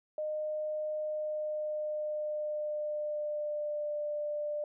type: tone with pitch glide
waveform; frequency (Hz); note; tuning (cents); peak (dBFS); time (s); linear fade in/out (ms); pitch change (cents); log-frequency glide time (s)
sine; 612 to 594.2; D#5 to D5; -29 to +20; -32; 0.18-4.64; 2; -51; 1.01-3.96
effects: none